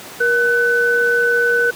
sine tone pair together, 474.1 / 1503.3 Hz, A#4 / F#6, +29 / +27 cents, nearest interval octave + minor sixth, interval 1998 cents, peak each -17 / -14 dBFS, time 0.2-1.71 s, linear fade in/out 10 ms, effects pink hiss -34 dBFS RMS until 1.75 s + high-pass 200 Hz 12 dB/octave

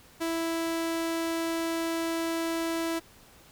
sawtooth tone, 330 Hz, E4, 2 cents sharp, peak -24 dBFS, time 0.2-3 s, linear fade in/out 20 ms, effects pink hiss -55 dBFS RMS until 3.51 s

